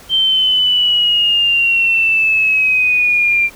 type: exponential sweep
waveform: sine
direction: down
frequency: 3136 to 2369 Hz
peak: -10 dBFS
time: 0.09-3.5 s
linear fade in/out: 50 ms
effects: pink hiss -40 dBFS RMS until 3.55 s